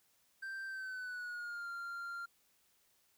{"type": "tone with pitch glide", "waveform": "triangle", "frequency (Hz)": [1568, 1388.9], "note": ["G6", "F6"], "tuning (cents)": [0, -10], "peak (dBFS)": -39, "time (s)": [0.42, 2.26], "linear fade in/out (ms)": 10, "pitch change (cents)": -210, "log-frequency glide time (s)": [0.66, 1.69], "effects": ["white hiss -73 dBFS RMS until 3.17 s"]}